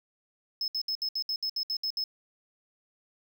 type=tone bursts; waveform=triangle; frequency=5190 Hz; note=E8; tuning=28 cents flat; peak=-27 dBFS; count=11; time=0.61-2.04 s; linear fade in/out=2 ms; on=70 ms; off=66 ms; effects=none